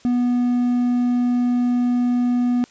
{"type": "tone", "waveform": "triangle", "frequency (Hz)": 244.7, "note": "B3", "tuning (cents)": -16, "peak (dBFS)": -14, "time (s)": [0.05, 2.64], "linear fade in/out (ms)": 0, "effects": ["white hiss -51 dBFS RMS until 2.7 s", "resampled to 16000 Hz"]}